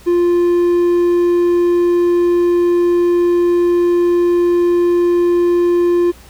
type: tone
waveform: triangle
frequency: 349.2 Hz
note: F4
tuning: in tune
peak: -8 dBFS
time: 0.06-6.12 s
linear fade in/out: 20 ms
effects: added 60 Hz sine -42 dBFS peak until 6.29 s + pink hiss -43 dBFS RMS until 6.29 s